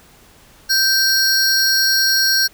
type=tone cluster; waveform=square; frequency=1560 / 4322 / 5590 Hz; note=G6 / C#8 / F8; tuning=-9 / -45 / +1 cents; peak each=-18 dBFS; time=0.69-2.48 s; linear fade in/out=20 ms; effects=pink hiss -48 dBFS RMS until 2.53 s